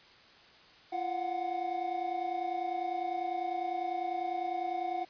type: tone cluster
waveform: triangle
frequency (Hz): 343.1 / 712 / 742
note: F4 / F5 / F#5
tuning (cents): -31 / +33 / +5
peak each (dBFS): -38 / -35 / -32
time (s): 0.92-5.05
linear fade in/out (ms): 10
effects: white hiss -57 dBFS RMS until 5.09 s + resampled to 11025 Hz